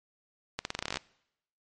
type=accelerating click train; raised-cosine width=0.2 ms; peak=-14 dBFS; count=13; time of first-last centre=0.59-0.971 s; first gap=61 ms; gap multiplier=0.87; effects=noise-tail reverb RT60 0.8 s tail -23 dB re dry + MP3 48 kbps